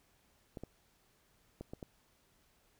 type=clicks; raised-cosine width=2 ms; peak=-30 dBFS; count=5; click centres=0.572 / 0.636 / 1.61 / 1.735 / 1.828 s; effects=pink hiss -71 dBFS RMS until 2.79 s